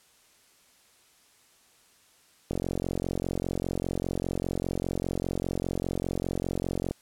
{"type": "click train", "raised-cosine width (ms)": 2, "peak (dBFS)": -16, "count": 199, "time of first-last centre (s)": [2.51, 6.91], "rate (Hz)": 45, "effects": ["white hiss -61 dBFS RMS until 7.01 s", "low-pass 11000 Hz 12 dB/octave"]}